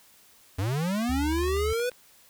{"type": "linear sweep", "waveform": "square", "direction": "up", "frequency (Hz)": [87.31, 503], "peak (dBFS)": -26, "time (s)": [0.58, 1.9], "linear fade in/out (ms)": 10}
{"type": "clicks", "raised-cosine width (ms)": 0.3, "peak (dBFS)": -30, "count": 12, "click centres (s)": [0.951, 1.019, 1.114, 1.325, 1.385, 1.435, 1.481, 1.568, 1.703, 1.735, 1.798, 1.917]}
{"type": "tone with vibrato", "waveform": "sine", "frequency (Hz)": 73.42, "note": "D2", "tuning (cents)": 0, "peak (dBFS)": -28, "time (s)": [1.09, 1.73], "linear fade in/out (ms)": 5, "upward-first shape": "triangle", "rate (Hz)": 18, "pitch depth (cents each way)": 43}
{"effects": ["white hiss -57 dBFS RMS until 2.29 s"]}